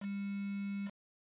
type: tone with quantisation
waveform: sine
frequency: 200 Hz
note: G3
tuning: 35 cents sharp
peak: -36 dBFS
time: 0-0.91 s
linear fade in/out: 50 ms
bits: 8
effects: resampled to 8000 Hz